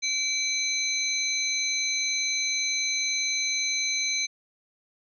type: tone cluster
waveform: sine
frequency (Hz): 2312 / 4029 / 6190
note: D7 / B7 / G8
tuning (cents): -28 / +34 / -23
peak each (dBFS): -29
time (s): 0.02-4.27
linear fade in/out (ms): 20
effects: none